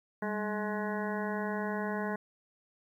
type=harmonic tone with a mistuned harmonic; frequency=211.4 Hz; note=G#3; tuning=31 cents sharp; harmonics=1 / 2 / 3 / 4 / 5 / 7 / 8 / 9; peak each=-35 / -38 / -40 / -41 / -42 / -43 / -44 / -45 dBFS; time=0.22-2.16 s; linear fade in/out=5 ms; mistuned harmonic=1; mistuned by=-80 cents; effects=11-bit